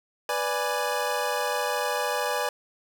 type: chord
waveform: 25% pulse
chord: G# diminished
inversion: first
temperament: equal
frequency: 493.9 / 587.3 / 830.6 Hz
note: B4 / D5 / G#5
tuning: 0 / 0 / 0 cents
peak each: -26 dBFS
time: 0.29-2.49 s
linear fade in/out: 2 ms
effects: none